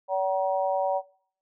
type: harmonic tone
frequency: 190 Hz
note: F#3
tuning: 46 cents sharp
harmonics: 3 / 4 / 5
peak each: -26 / -28 / -30 dBFS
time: 0.08-1.02 s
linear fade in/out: 50 ms
effects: noise-tail reverb RT60 0.5 s tail -19 dB re dry